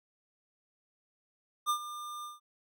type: tone with ADSR envelope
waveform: square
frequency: 1200 Hz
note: D6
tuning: 37 cents sharp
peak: -26 dBFS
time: 1.66-2.4 s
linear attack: 37 ms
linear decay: 84 ms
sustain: -14 dB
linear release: 160 ms
effects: none